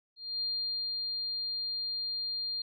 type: tone with ADSR envelope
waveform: sine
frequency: 4200 Hz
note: C8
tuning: 6 cents sharp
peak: -30 dBFS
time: 0.16-2.62 s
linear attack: 250 ms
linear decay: 510 ms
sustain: -2 dB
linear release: 4 ms
effects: none